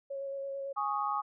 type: tone with vibrato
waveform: sine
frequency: 550 Hz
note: C#5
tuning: 14 cents flat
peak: -35 dBFS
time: 0.1-0.73 s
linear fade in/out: 10 ms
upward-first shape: square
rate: 9 Hz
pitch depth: 11 cents each way
type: chord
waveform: sine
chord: Ab suspended fourth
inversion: none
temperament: just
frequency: 830.6 / 1107.5 / 1245.9 Hz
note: Ab5 / Db6 / Eb6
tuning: 0 / -2 / +2 cents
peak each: -34 / -34 / -34 dBFS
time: 0.76-1.22 s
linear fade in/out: 20 ms
effects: none